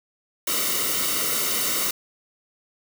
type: noise with comb filter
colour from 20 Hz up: white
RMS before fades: -24 dBFS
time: 0.47-1.91 s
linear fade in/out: 5 ms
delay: 1.2 ms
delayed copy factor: -0.75
effects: none